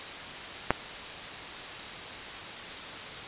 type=clicks; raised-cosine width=0.5 ms; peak=-6 / -24 dBFS; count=2; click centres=0.706 / 0.714 s; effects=white hiss -39 dBFS RMS until 3.27 s + resampled to 8000 Hz